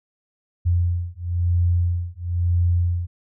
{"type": "beating tone pair", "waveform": "sine", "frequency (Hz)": [86.8, 87.8], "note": ["F2", "F2"], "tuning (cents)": [-10, 10], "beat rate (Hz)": 1, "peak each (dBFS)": -21, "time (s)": [0.65, 3.07], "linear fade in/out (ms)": 20, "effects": []}